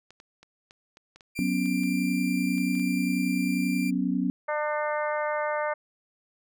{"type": "clicks", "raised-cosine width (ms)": 0.2, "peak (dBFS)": -32, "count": 12, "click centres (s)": [0.106, 0.201, 0.43, 0.709, 0.971, 1.16, 1.208, 1.658, 1.835, 2.581, 2.753, 2.796]}
{"type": "tone", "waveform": "40% pulse", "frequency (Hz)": 2372, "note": "D7", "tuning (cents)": 17, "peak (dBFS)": -33, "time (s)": [1.35, 3.91], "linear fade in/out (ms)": 20}
{"type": "chord", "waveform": "sine", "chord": "F# suspended fourth", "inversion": "none", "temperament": "equal", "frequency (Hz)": [185, 246.9, 277.2], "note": ["F#3", "B3", "C#4"], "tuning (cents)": [0, 0, 0], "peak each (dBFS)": -28, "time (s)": [1.39, 4.3], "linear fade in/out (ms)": 0}
{"type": "harmonic tone", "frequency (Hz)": 300.5, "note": "D4", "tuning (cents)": 40, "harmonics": [2, 3, 4, 5, 6, 7], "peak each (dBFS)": [-28, -32, -34, -36, -38, -39], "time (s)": [4.48, 5.74], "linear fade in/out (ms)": 10}
{"effects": []}